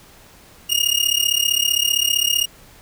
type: tone with amplitude modulation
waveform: sawtooth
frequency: 2851 Hz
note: F7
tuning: 35 cents sharp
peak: -9 dBFS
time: 0.69-2.46 s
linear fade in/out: 20 ms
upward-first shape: sine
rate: 35.4 Hz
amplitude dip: 90%
effects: pink hiss -47 dBFS RMS until 2.81 s